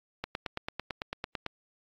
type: click train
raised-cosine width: 0.3 ms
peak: -17 dBFS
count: 12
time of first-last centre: 0.24-1.464 s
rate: 8.99 Hz
effects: AAC 48 kbps